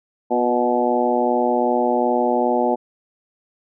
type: harmonic tone with a mistuned harmonic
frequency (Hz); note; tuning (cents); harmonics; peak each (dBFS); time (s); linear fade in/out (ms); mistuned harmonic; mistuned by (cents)
122.6; B2; -12; 2 / 3 / 4 / 5 / 6 / 7; -23 / -23 / -23 / -23 / -23 / -23; 0.3-2.76; 20; 3; -33
effects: none